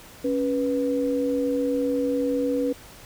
sine tone pair together, 276.8 / 490 Hz, C#4 / B4, -2 / -14 cents, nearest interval minor seventh, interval 988 cents, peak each -24 dBFS, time 0.24-2.73 s, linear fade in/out 10 ms, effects pink hiss -46 dBFS RMS until 3.05 s

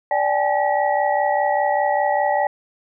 sine tone cluster, 585 / 786 / 851 / 1924 Hz, D5 / G5 / G#5 / B6, -7 / +4 / +42 / -46 cents, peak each -21 / -21 / -21 / -27 dBFS, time 0.11-2.47 s, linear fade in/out 2 ms, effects none

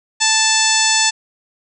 harmonic tone, 880 Hz, A5, in tune, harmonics 1 / 2 / 3 / 4 / 5 / 6 / 7 / 8 / 9, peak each -21 / -21 / -21 / -21 / -21 / -21 / -21 / -21 / -21 dBFS, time 0.2-1.11 s, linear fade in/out 20 ms, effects none

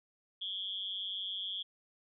sine tone with amplitude modulation, 3322 Hz, G#7, in tune, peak -32 dBFS, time 0.41-1.63 s, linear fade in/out 10 ms, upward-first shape sine, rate 193 Hz, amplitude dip 95%, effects none

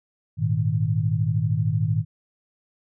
sine chord, Ab suspended second, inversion none, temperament just, 103.83 / 116.8 / 155.74 Hz, Ab2 / Bb2 / Eb3, 0 / +4 / +2 cents, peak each -24 dBFS, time 0.37-2.05 s, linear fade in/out 50 ms, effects none

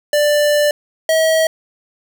square tone pair in turn, 590 / 641.1 Hz, D5 / E5, +8 / -48 cents, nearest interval minor second, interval 144 cents, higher second, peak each -12 dBFS, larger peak neither, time 0.13-0.71 / 1.09-1.47 s, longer first, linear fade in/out 2 ms, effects none

